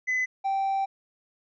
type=tone pair in turn; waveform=triangle; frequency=2017 / 779.9 Hz; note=B6 / G5; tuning=+36 / -9 cents; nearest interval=octave + major third; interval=1645 cents; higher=first; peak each=-21 dBFS; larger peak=neither; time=0.07-0.26 / 0.44-0.86 s; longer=second; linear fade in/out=20 ms; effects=tanh soft clip ceiling -18 dBFS + resampled to 16000 Hz